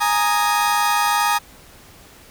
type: chord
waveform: 35% pulse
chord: Ab suspended second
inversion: none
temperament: equal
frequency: 830.6 / 932.3 / 1244.5 Hz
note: Ab5 / Bb5 / Eb6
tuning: 0 / 0 / 0 cents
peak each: -19 dBFS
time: 0-1.39 s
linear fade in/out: 20 ms
effects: pink hiss -46 dBFS RMS until 2.3 s